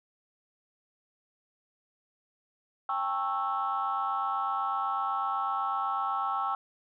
sine chord, A dominant seventh, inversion third, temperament just, 792 / 880 / 1100 / 1320 Hz, G5 / A5 / C#6 / E6, +18 / 0 / -14 / +2 cents, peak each -32 / -37 / -32 / -31 dBFS, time 2.89-6.55 s, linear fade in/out 2 ms, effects tanh soft clip ceiling -20 dBFS

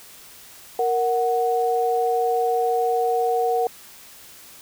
sine tone pair together, 466.2 / 740 Hz, A#4 / F#5, 0 / 0 cents, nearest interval minor sixth, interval 800 cents, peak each -21 dBFS, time 0.79-3.67 s, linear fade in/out 2 ms, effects white hiss -45 dBFS RMS until 4.61 s

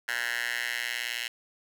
10% pulse tone with high-pass filter sweep, 119.4 Hz, A#2, 42 cents sharp, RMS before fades -32 dBFS, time 0.08-1.28 s, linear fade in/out 5 ms, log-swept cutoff 1600 to 2400 Hz, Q 3, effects none

